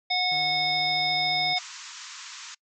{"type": "harmonic tone", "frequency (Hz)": 730, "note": "F#5", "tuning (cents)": -24, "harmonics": [1, 3, 5, 7], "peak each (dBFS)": [-28, -28, -28, -28], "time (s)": [0.1, 1.59], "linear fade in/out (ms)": 10}
{"type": "tone with vibrato", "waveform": "sawtooth", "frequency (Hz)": 155.56, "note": "D#3", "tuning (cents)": 0, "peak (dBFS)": -37, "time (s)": [0.31, 1.54], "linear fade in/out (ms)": 10, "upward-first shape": "square", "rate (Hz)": 14, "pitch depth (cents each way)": 31}
{"type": "band-pass noise", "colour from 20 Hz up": "white", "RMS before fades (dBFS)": -42, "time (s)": [1.56, 2.55], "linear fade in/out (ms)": 10, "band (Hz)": [920, 7400], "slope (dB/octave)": 96}
{"effects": ["noise-tail reverb RT60 0.1 s tail -25 dB re dry"]}